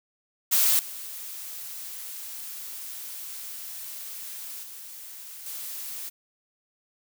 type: noise with level steps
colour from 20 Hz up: blue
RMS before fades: -21 / -38 / -42 / -36 dBFS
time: 0.51-6.1 s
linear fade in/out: 20 ms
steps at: 0.79 / 4.63 / 5.46 s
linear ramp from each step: 2 ms
effects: none